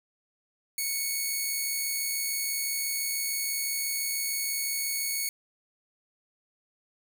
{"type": "tone", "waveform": "5% pulse", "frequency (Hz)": 2217, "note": "C#7", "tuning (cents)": 0, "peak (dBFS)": -18, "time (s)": [0.78, 5.29], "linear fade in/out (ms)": 2, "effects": []}